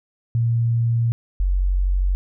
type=tone pair in turn; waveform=sine; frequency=116.54 / 46.25 Hz; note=A#2 / F#1; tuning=0 / 0 cents; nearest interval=octave + major third; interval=1600 cents; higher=first; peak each=-16 dBFS; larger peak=neither; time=0.35-1.12 / 1.4-2.15 s; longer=first; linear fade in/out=0 ms; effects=none